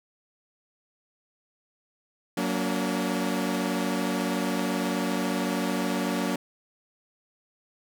sawtooth chord, Gb augmented, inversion none, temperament equal with one note detuned, 185 / 233.1 / 286.6 Hz, Gb3 / Bb3 / D4, 0 / 0 / -42 cents, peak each -26 dBFS, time 2.37-6.36 s, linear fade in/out 5 ms, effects none

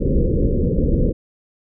pink low-pass noise, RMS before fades -17 dBFS, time 0-1.13 s, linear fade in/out 20 ms, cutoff 540 Hz, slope 96 dB/octave, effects none

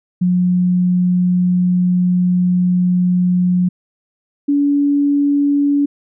sine tone pair in turn, 179.9 / 285.6 Hz, F#3 / D4, -48 / -48 cents, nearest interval minor sixth, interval 800 cents, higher second, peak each -11 dBFS, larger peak neither, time 0.21-3.69 / 4.48-5.86 s, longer first, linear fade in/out 10 ms, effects none

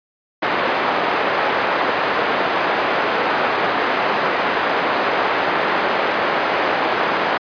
pink band-pass noise, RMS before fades -19 dBFS, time 0.42-7.38 s, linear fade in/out 10 ms, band 480 to 1900 Hz, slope 12 dB/octave, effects resampled to 11025 Hz

